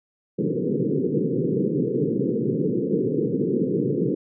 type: band-pass noise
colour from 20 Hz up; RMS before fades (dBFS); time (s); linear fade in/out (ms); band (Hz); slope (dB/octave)
white; -23; 0.38-4.15; 10; 120 to 480; 96
effects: none